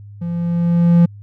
triangle tone with level ramp, 171.3 Hz, F3, 33 cents flat, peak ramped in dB -19 to -4 dBFS, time 0.21-1.06 s, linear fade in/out 10 ms, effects added 102 Hz sine -34 dBFS peak until 1.22 s

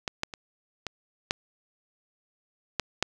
clicks, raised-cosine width 0.2 ms, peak -12 / -10 / -21 / -15 / -7 / -8 / -6 dBFS, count 7, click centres 0.078 / 0.234 / 0.338 / 0.867 / 1.309 / 2.797 / 3.026 s, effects none

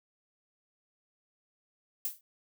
violet noise with exponential decay, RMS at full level -29 dBFS, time 2.05-2.21 s, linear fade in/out 2 ms, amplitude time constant 34 ms, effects none

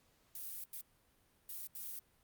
violet noise bursts at uneven times, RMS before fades -45 dBFS, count 4, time 0.35-0.64 / 0.73-0.81 / 1.49-1.67 / 1.75-1.99 s, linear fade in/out 2 ms, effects pink hiss -72 dBFS RMS until 2.23 s + Opus 48 kbps

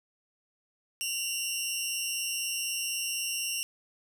15% pulse tone pair together, 2764 / 2948 Hz, F7 / F#7, -19 / -7 cents, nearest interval minor second, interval 112 cents, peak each -24 / -30 dBFS, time 1.01-3.63 s, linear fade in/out 0 ms, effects none

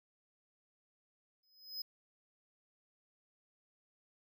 square tone with exponential growth, 5060 Hz, D#8, 28 cents sharp, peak -37 dBFS, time 1.43-1.82 s, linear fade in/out 5 ms, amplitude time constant 83 ms, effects none

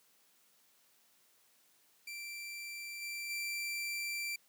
sawtooth tone with level steps, 2349 Hz, D7, in tune, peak -39 / -36 / -33 dBFS, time 2.07-4.36 s, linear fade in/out 5 ms, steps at 3.01 / 3.29 s, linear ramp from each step 20 ms, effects white hiss -69 dBFS RMS until 4.48 s + high-pass 150 Hz 12 dB/octave

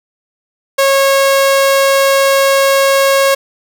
sawtooth tone, 547 Hz, C#5, 23 cents flat, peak -4 dBFS, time 0.78-3.35 s, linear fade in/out 10 ms, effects 7-bit

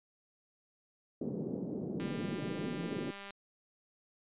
pink band-pass noise, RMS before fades -38 dBFS, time 1.21-3.11 s, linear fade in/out 5 ms, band 160 to 420 Hz, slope 24 dB/octave
click train, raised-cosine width 0.3 ms, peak -31 dBFS, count 261, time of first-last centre 2-3.307 s, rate 199 Hz
effects resampled to 8000 Hz

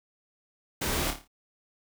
pink noise with echo, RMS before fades -30 dBFS, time 0.81-1.11 s, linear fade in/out 10 ms, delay 28 ms, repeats 6, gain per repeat -6 dB, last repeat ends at 1.278 s, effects none

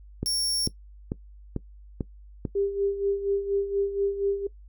click train, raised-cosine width 3 ms, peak -15 dBFS, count 6, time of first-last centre 0.23-2.452 s, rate 2.25 Hz
25% pulse tone, 5490 Hz, F8, 31 cents flat, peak -20 dBFS, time 0.26-0.67 s, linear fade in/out 0 ms
sine tone with tremolo, 398.4 Hz, G4, 28 cents sharp, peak -21 dBFS, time 2.55-4.47 s, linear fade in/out 5 ms, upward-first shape sine, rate 4.2 Hz, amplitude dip 70%
effects noise-tail reverb RT60 0.1 s tail -19 dB re dry + added 50 Hz sine -45 dBFS peak until 4.68 s

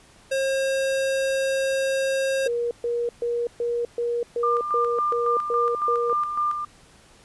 square tone, 537 Hz, C5, 45 cents sharp, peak -22 dBFS, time 0.31-2.48 s, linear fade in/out 10 ms
sine tone bursts, 474.9 Hz, A#4, 32 cents sharp, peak -22 dBFS, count 10, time 2.46-6.13 s, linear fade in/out 2 ms, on 250 ms, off 130 ms
sine tone with tremolo, 1197 Hz, D6, 33 cents sharp, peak -20 dBFS, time 4.43-6.65 s, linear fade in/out 5 ms, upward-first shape square, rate 3.6 Hz, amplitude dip 50%
effects pink hiss -53 dBFS RMS until 7.24 s + resampled to 24000 Hz

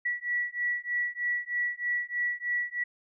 sine beating tone pair, 1941 / 1944.2 Hz, B6 / B6, -31 / -28 cents, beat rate 3.2 Hz, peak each -31 dBFS, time 0.05-2.84 s, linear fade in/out 10 ms, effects none

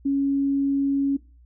sine tone, 277.2 Hz, C#4, in tune, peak -19 dBFS, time 0.05-1.17 s, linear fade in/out 10 ms, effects noise-tail reverb RT60 0.3 s tail -19 dB re dry + added 60 Hz sine -49 dBFS peak until 1.45 s

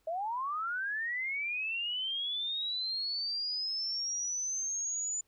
sine linear sweep, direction up, 622.3 to 7040 Hz, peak -32 dBFS, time 0.07-5.21 s, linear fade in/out 5 ms, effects pink hiss -74 dBFS RMS until 5.27 s

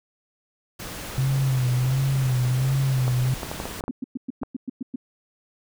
pink noise, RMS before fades -35 dBFS, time 0.79-3.81 s, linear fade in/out 10 ms
sine tone with vibrato, 130.1 Hz, C3, 9 cents flat, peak -19 dBFS, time 1.18-3.34 s, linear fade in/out 2 ms, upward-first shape sine, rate 1.4 Hz, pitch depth 75 cents each way
clicks, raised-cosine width 1 ms, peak -16 dBFS, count 9, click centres 3.08 / 3.432 / 3.515 / 3.601 / 3.655 / 3.808 / 3.839 / 3.881 / 4.433 s
sine tone bursts, 255.1 Hz, C4, 44 cents flat, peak -25 dBFS, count 9, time 3.89-4.959 s, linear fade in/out 5 ms, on 21 ms, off 110 ms
effects none

